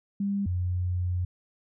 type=tone pair in turn; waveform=sine; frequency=199.8 / 89.88 Hz; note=G3 / F#2; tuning=+33 / -50 cents; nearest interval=octave + major second; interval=1383 cents; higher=first; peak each=-25 dBFS; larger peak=neither; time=0.2-0.46 / 0.46-1.25 s; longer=second; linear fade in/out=5 ms; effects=none